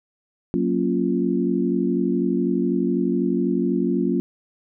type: chord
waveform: sine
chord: Gb major seventh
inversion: none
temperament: equal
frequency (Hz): 185 / 233.1 / 277.2 / 349.2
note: Gb3 / Bb3 / Db4 / F4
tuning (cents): 0 / 0 / 0 / 0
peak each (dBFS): -24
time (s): 0.54-4.2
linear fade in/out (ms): 0
effects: none